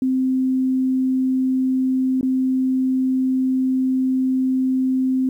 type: tone with dropouts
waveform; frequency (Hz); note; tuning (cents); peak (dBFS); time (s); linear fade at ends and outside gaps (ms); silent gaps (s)
sine; 260; C4; -11; -16; 0.02-5.29; 2; 2.211-2.229
effects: 9-bit